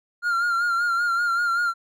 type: tone with vibrato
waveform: triangle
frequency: 1396.9 Hz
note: F6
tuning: in tune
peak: -18 dBFS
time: 0.22-1.74 s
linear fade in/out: 50 ms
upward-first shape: sine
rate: 5.2 Hz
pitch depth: 45 cents each way
effects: none